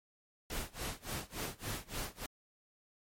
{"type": "noise with tremolo", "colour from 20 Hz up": "pink", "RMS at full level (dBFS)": -38, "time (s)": [0.5, 2.26], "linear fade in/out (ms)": 2, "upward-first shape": "sine", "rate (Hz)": 3.5, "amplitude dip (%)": 95, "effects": ["MP3 64 kbps"]}